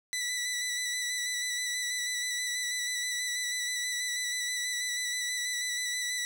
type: tone with vibrato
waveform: 15% pulse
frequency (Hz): 1975.5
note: B6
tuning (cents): 0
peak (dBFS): -24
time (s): 0.13-6.25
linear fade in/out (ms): 0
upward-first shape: square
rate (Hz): 6.2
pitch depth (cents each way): 18
effects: none